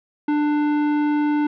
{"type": "tone with tanh clipping", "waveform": "triangle", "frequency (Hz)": 296.6, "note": "D4", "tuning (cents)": 17, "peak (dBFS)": -19, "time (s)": [0.28, 1.47], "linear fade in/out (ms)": 5, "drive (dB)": 18, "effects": []}